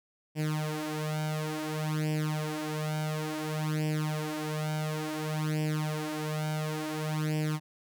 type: tone with flanger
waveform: sawtooth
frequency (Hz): 154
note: D#3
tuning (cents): -17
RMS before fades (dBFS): -32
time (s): 0.35-7.6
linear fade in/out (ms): 50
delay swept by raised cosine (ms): 0.38 to 5.18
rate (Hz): 0.57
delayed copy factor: +0.85
effects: none